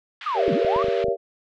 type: band-pass noise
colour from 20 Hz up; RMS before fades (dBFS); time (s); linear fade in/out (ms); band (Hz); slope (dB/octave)
pink; -38; 0.21-1.04; 2; 1200 to 3600; 24
type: linear two-way sweep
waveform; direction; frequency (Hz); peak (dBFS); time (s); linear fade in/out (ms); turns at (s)
sine; down then up; 1287 to 144.6 to 1217; -22; 0.26-0.83; 5; 0.53
type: chord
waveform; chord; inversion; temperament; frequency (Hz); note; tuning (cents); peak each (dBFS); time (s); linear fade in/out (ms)
sine; G diminished seventh; none; just; 392 / 470.4 / 564.5 / 677.4; G4 / Bb4 / Db5 / Fb5; 0 / +16 / +31 / +47; -25 / -24 / -26 / -28; 0.34-1.17; 50
type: clicks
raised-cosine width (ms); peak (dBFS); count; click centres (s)
3; -20; 7; 0.481 / 0.648 / 0.762 / 0.843 / 0.884 / 1.043 / 1.084
effects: none